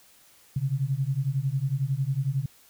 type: beating tone pair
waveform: sine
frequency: 130.4 / 141.4 Hz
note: C3 / C#3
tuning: -5 / +35 cents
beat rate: 11 Hz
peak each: -27 / -27 dBFS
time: 0.56-2.46 s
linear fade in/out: 5 ms
effects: white hiss -57 dBFS RMS until 2.69 s